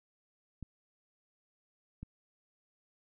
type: clicks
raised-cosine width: 5 ms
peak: -30 dBFS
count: 2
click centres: 0.627 / 2.03 s
effects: none